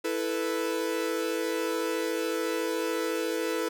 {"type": "chord", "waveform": "45% pulse", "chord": "E suspended fourth", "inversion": "none", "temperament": "equal", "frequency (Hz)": [329.6, 440, 493.9], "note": ["E4", "A4", "B4"], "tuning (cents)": [0, 0, 0], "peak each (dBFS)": -32, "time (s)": [0.04, 3.69], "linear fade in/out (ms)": 10, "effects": []}